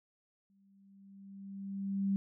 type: tone with exponential growth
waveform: sine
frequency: 196.4 Hz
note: G3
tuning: 4 cents sharp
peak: -27 dBFS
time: 0.5-2.16 s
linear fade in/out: 0 ms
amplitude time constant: 360 ms
effects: none

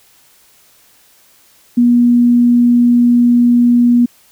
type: tone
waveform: sine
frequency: 240.9 Hz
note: B3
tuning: 43 cents flat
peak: -6 dBFS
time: 1.77-4.06 s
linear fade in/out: 10 ms
effects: white hiss -49 dBFS RMS until 4.31 s

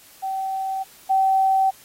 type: tone pair in turn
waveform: sine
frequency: 769 / 769 Hz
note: G5 / G5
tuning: -33 / -33 cents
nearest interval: unison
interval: 0 cents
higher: neither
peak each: -23 / -15 dBFS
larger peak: second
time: 0.22-0.84 / 1.09-1.71 s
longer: neither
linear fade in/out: 20 ms
effects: white hiss -49 dBFS RMS until 1.84 s + AAC 48 kbps

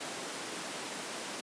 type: high-pass noise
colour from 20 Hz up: pink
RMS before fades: -40 dBFS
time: 0-1.41 s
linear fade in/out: 10 ms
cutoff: 230 Hz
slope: 12 dB/octave
effects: high-pass 150 Hz 12 dB/octave + resampled to 22050 Hz

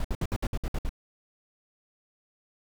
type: noise bursts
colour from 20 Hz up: brown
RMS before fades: -28 dBFS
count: 9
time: 0-0.893 s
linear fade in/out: 2 ms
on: 45 ms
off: 61 ms
effects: none

